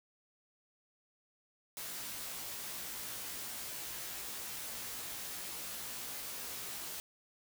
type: noise with comb filter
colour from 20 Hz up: white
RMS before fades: -43 dBFS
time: 1.77-7 s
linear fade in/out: 0 ms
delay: 17 ms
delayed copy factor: +0.85
effects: none